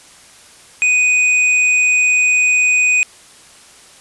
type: tone with hard clipping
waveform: sine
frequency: 2489 Hz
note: D#7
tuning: in tune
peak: -12 dBFS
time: 0.82-3.03 s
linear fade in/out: 0 ms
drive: 9 dB
effects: white hiss -43 dBFS RMS until 4 s + resampled to 24000 Hz